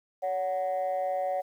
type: tone pair together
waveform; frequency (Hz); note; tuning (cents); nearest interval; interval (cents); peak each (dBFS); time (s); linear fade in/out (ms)
sine; 564.1 / 740; C#5 / F#5; +30 / 0; perfect fourth; 470; -28; 0.22-1.42; 20
effects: tanh soft clip ceiling -23 dBFS + 10-bit